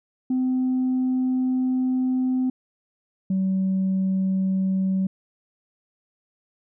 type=tone pair in turn; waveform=sine; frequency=256.5 / 190.07 Hz; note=C4 / F#3; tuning=-34 / +47 cents; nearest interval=perfect fourth; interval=519 cents; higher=first; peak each=-18 dBFS; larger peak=neither; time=0.3-2.5 / 3.3-5.07 s; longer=first; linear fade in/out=5 ms; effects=tanh soft clip ceiling -17 dBFS